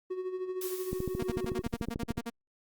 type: tone with tremolo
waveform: triangle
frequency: 370 Hz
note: F#4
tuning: in tune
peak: -29 dBFS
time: 0.1-1.62 s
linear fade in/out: 10 ms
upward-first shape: sine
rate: 13 Hz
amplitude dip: 60%
type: noise with exponential decay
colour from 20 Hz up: blue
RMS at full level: -38 dBFS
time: 0.61-1.95 s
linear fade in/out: 5 ms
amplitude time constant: 290 ms
type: click train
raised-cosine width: 3 ms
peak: -20 dBFS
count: 18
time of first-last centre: 0.93-2.18 s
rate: 13.6 Hz
type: tone bursts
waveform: sawtooth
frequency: 233.1 Hz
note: A#3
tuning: in tune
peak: -30 dBFS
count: 13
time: 1.19-2.301 s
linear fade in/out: 10 ms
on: 43 ms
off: 46 ms
effects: Opus 32 kbps